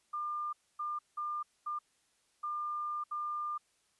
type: tone bursts at uneven times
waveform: sine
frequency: 1200 Hz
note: D6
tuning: 37 cents sharp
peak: -34 dBFS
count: 6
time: 0.13-0.53 / 0.79-0.99 / 1.17-1.43 / 1.66-1.79 / 2.43-3.04 / 3.11-3.58 s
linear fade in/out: 10 ms
effects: white hiss -73 dBFS RMS until 3.99 s + resampled to 24000 Hz